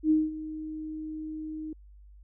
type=tone with ADSR envelope; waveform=sine; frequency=311.1 Hz; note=D#4; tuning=in tune; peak=-18 dBFS; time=0.03-1.73 s; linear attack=75 ms; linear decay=200 ms; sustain=-16 dB; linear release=3 ms; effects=added 50 Hz sine -49 dBFS peak until 2.23 s